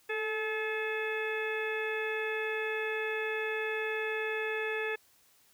harmonic tone with a mistuned harmonic, 430.3 Hz, A4, 39 cents flat, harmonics 1 / 2 / 3 / 4 / 5 / 6 / 8, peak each -34 / -43 / -46 / -36 / -43 / -39 / -50 dBFS, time 0.09-4.96 s, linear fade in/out 10 ms, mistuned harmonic 1, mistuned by +32 cents, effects white hiss -65 dBFS RMS until 5.53 s

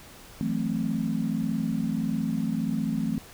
sine chord, F# half-diminished seventh, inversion third, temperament equal, 164.81 / 185 / 220 / 261.6 Hz, E3 / F#3 / A3 / C4, 0 / 0 / 0 / 0 cents, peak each -31 / -33 / -28 / -31 dBFS, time 0.41-3.18 s, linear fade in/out 0 ms, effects pink hiss -48 dBFS RMS until 3.33 s

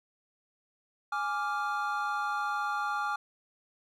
triangle chord, D diminished, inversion second, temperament equal, 830.6 / 1174.7 / 1396.9 Hz, Ab5 / D6 / F6, 0 / 0 / 0 cents, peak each -32 dBFS, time 1.12-3.16 s, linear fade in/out 5 ms, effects none

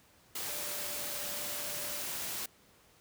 sine tone in noise, 587.3 Hz, D5, in tune, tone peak -48 dBFS, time 0.49-2.02 s, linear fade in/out 5 ms, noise white, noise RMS -38 dBFS, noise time 0.35-2.46 s, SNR -13 dB, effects pink hiss -63 dBFS RMS until 3 s + high-pass 60 Hz 12 dB/octave

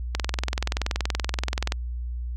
click train, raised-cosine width 0.2 ms, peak -8 dBFS, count 34, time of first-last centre 0.15-1.721 s, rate 21 Hz, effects added 60 Hz sine -28 dBFS peak until 2.36 s

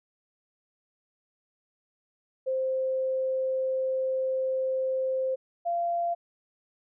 sine tone pair in turn, 523.3 / 688.5 Hz, C5 / F5, 0 / -25 cents, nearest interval perfect fourth, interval 475 cents, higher second, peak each -25 dBFS, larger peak neither, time 2.46-5.36 / 5.65-6.15 s, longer first, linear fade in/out 20 ms, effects none

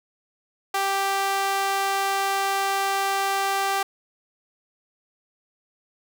sawtooth tone with high-pass filter, 392 Hz, G4, in tune, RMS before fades -24 dBFS, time 0.74-3.83 s, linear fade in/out 5 ms, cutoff 790 Hz, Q 1.5, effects none

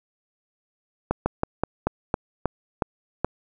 slowing click train, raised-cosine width 1 ms, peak -7 dBFS, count 9, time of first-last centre 1.11-3.246 s, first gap 150 ms, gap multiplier 1.16, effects none

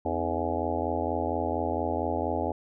harmonic tone with a mistuned harmonic, 84.3 Hz, E2, 39 cents sharp, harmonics 1 / 3 / 4 / 5 / 6 / 7 / 8 / 9 / 10, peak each -35 / -35 / -35 / -35 / -35 / -35 / -35 / -35 / -35 dBFS, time 0.05-2.52 s, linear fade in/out 5 ms, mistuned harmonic 4, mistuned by -110 cents, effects none

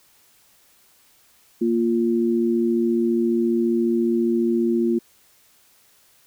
sine tone pair together, 233.2 / 347.8 Hz, A#3 / F4, +1 / -7 cents, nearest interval perfect fifth, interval 692 cents, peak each -20 dBFS, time 1.61-4.99 s, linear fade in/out 10 ms, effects white hiss -57 dBFS RMS until 6.26 s

